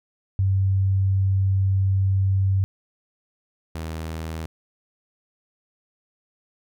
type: tone pair in turn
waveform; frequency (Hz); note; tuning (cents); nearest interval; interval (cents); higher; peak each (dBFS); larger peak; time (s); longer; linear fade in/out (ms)
sine / sawtooth; 96.4 / 80.29; G2 / E2; -28 / -45; minor third; 317; first; -17 / -25; first; 0.39-2.64 / 3.75-4.46; first; 0
effects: none